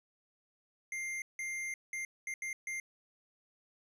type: tone bursts at uneven times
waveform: square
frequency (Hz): 2100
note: C7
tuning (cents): +6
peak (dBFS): -37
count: 6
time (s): 0.92-1.22 / 1.39-1.74 / 1.93-2.05 / 2.27-2.34 / 2.42-2.53 / 2.67-2.8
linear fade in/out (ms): 2
effects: low-pass 12000 Hz 12 dB/octave